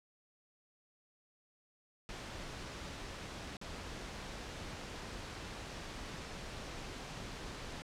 pink noise with dropouts, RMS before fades -45 dBFS, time 2.09-7.82 s, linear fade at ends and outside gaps 0 ms, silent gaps 3.568-3.614 s, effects low-pass 6000 Hz 12 dB/octave

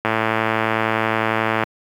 click train, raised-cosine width 0.5 ms, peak -3 dBFS, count 177, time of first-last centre 0.05-1.636 s, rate 111 Hz, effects high-pass 100 Hz 12 dB/octave + 7-bit

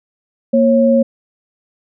sine tone pair together, 233.4 / 546 Hz, A#3 / C#5, +2 / -26 cents, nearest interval octave + minor third, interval 1472 cents, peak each -11 dBFS, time 0.53-1.03 s, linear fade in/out 10 ms, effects none

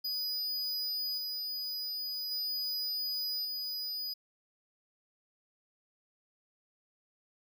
square tone with tremolo, 4949 Hz, D#8, 10 cents flat, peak -33 dBFS, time 0.04-4.14 s, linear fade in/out 10 ms, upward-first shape square, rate 0.44 Hz, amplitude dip 25%, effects none

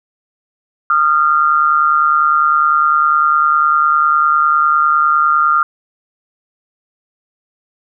sine tone pair together, 1224 / 1373.9 Hz, D#6 / F6, -29 / -29 cents, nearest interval major second, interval 200 cents, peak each -12 dBFS, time 0.9-5.63 s, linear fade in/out 2 ms, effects none

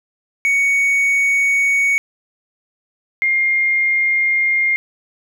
triangle / sine tone pair in turn, 2232 / 2120 Hz, C#7 / C7, +11 / +22 cents, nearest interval minor second, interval 89 cents, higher first, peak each -11 / -13 dBFS, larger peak first, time 0.45-1.98 / 3.22-4.76 s, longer second, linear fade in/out 0 ms, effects none

